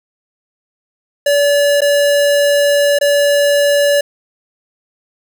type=tone with dropouts; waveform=square; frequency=574 Hz; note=D5; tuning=40 cents flat; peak=-10 dBFS; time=1.26-4.01 s; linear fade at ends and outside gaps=5 ms; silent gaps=1.807-1.817 / 2.988-3.011 s; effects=none